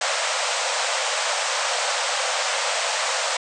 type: band-pass noise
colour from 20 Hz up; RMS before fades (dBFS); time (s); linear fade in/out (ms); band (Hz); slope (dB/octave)
pink; -24; 0.01-3.37; 5; 500 to 8600; 96
effects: none